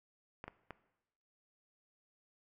clicks, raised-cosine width 0.5 ms, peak -29 dBFS, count 3, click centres 0.441 / 0.48 / 0.707 s, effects noise-tail reverb RT60 0.9 s tail -17 dB re dry

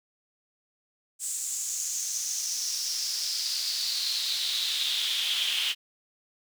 brown noise with high-pass filter sweep, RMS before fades -30 dBFS, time 1.19-5.75 s, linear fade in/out 50 ms, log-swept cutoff 7700 to 3000 Hz, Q 5.2, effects none

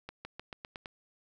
accelerating click train, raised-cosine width 0.3 ms, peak -25 dBFS, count 7, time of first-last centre 0.09-0.858 s, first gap 160 ms, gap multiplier 0.91, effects none

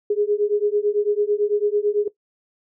sine beating tone pair, 410.3 / 419.3 Hz, G#4 / G#4, -21 / +17 cents, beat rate 9 Hz, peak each -21 / -20 dBFS, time 0.1-2.08 s, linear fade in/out 5 ms, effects noise-tail reverb RT60 0.1 s tail -17 dB re dry

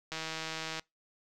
click train, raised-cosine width 0.2 ms, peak -20 dBFS, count 109, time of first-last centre 0.12-0.795 s, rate 160 Hz, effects noise-tail reverb RT60 0.2 s tail -25 dB re dry

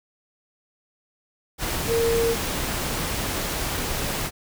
sine tone in noise, 461.4 Hz, A#4, 18 cents flat, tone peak -19 dBFS, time 1.87-2.36 s, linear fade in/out 50 ms, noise pink, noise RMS -27 dBFS, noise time 1.58-4.31 s, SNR +5 dB, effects none

